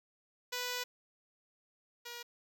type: tone pair in turn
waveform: 5% pulse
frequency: 493.9 / 477.9 Hz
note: B4 / A#4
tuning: 0 / +43 cents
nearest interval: minor second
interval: 57 cents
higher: first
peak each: -24 / -32 dBFS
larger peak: first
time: 0.52-0.84 / 2.05-2.23 s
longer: first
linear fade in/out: 10 ms
effects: none